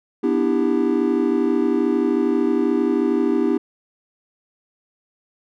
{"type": "chord", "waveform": "triangle", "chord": "E minor seventh", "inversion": "second", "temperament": "just", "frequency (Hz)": [247.2, 296.7, 329.6, 395.6], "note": ["B3", "D4", "E4", "G4"], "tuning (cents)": [2, 18, 0, 16], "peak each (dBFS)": -20, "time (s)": [0.23, 3.58], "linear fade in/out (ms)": 10, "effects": []}